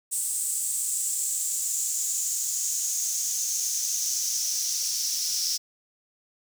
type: noise with high-pass filter sweep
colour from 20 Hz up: pink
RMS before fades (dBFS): -28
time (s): 0.11-5.58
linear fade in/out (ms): 20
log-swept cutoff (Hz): 8300 to 5400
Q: 5.5
effects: none